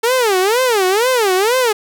sawtooth tone with vibrato, 436.4 Hz, A4, 14 cents flat, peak -8 dBFS, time 0.03-1.73 s, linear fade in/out 10 ms, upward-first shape sine, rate 2.1 Hz, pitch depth 300 cents each way, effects none

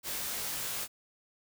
white noise with comb filter, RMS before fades -36 dBFS, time 0.03-0.88 s, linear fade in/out 50 ms, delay 19 ms, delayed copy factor +1, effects none

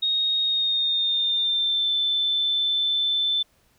sine tone with pitch glide, 3734 to 3531 Hz, A#7 to A7, +2 to +5 cents, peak -20 dBFS, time 0.02-3.43 s, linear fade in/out 10 ms, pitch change -97 cents, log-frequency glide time 0.43-1.94 s, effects pink hiss -63 dBFS RMS until 3.78 s

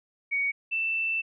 sine tone pair in turn, 2240 / 2664 Hz, C#7 / E7, +18 / +18 cents, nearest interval minor third, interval 300 cents, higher second, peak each -24 / -25 dBFS, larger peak first, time 0.31-0.52 / 0.71-1.22 s, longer second, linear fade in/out 20 ms, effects none

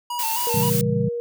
square tone with vibrato, 932.3 Hz, A#5, in tune, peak -26 dBFS, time 0.1-0.7 s, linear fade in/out 5 ms, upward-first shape square, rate 3.8 Hz, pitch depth 62 cents each way
blue noise, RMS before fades -26 dBFS, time 0.19-0.81 s, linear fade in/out 0 ms
sine tone, 474.5 Hz, A#4, 31 cents sharp, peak -24 dBFS, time 0.47-1.2 s, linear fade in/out 0 ms
sine chord, A# diminished seventh, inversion none, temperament just, 116.54 / 139.85 / 167.82 / 201.4 Hz, A#2 / C#3 / E3 / G3, 0 / +16 / +31 / +47 cents, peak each -25 dBFS, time 0.54-1.09 s, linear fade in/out 5 ms
effects none

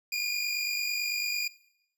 25% pulse tone pair together, 2389 / 2438 Hz, D7 / D#7, +29 / -36 cents, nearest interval unison, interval 35 cents, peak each -31 / -26 dBFS, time 0.12-1.48 s, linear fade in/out 5 ms, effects noise-tail reverb RT60 0.8 s tail -18 dB re dry

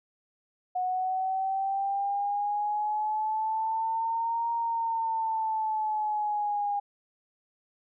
sine linear two-way sweep, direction up then down, 730 to 932.3 to 811 Hz, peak -26 dBFS, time 0.75-6.8 s, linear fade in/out 10 ms, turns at 4.51 s, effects none

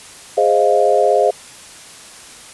sine chord, F minor seventh, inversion first, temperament equal, 415.3 / 523.3 / 622.3 / 698.5 Hz, Ab4 / C5 / Eb5 / F5, 0 / 0 / 0 / 0 cents, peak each -16 dBFS, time 0.37-1.31 s, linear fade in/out 10 ms, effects white hiss -38 dBFS RMS until 2.53 s + resampled to 24000 Hz

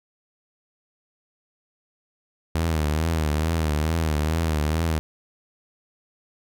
sawtooth tone with vibrato, 78.6 Hz, D#2, 18 cents sharp, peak -17 dBFS, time 2.55-4.99 s, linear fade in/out 0 ms, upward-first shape triangle, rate 2.3 Hz, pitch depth 110 cents each way, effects none

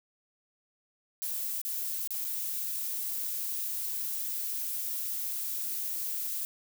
violet noise with dropouts, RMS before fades -34 dBFS, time 1.22-6.45 s, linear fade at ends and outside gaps 0 ms, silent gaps 1.615-1.65 / 2.075-2.106 / 2.245-2.249 s, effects none

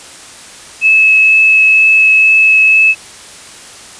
sine tone with vibrato, 2594 Hz, E7, 28 cents flat, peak -4 dBFS, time 0.81-2.95 s, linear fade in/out 50 ms, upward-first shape triangle, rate 2.1 Hz, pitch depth 8 cents each way, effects white hiss -33 dBFS RMS until 3.99 s + resampled to 22050 Hz

